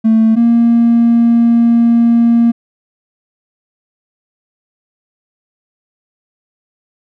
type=tone pair in turn; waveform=triangle; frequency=222.4 / 233.6 Hz; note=A3 / A#3; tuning=+19 / +4 cents; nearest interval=minor second; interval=85 cents; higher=second; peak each=-3 dBFS; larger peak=neither; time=0.04-0.36 / 0.36-2.52 s; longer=second; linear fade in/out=20 ms; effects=tanh soft clip ceiling -2 dBFS